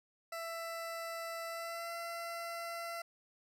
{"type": "tone with pitch glide", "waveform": "20% pulse", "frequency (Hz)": [665, 677.4], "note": ["E5", "E5"], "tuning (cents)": [15, 47], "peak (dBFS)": -35, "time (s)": [0.32, 3.02], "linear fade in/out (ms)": 5, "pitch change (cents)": 32, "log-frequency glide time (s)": [1.47, 1.93], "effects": []}